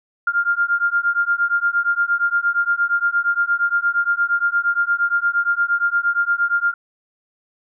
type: beating tone pair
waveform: sine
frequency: 1396.9 / 1405.5 Hz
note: F6 / F6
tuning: 0 / +11 cents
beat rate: 8.6 Hz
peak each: -19 dBFS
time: 0.27-6.74 s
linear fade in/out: 5 ms
effects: none